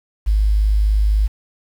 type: tone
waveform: sine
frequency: 51.91 Hz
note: G#1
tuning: in tune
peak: -12 dBFS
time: 0.26-1.28 s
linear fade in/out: 20 ms
effects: 7-bit